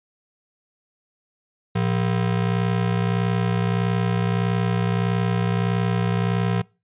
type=ring-modulated tone; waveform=square; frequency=144.8 Hz; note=D3; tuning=24 cents flat; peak=-17 dBFS; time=1.75-6.62 s; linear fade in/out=10 ms; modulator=30.8 Hz; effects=noise-tail reverb RT60 0.3 s tail -24 dB re dry + resampled to 8000 Hz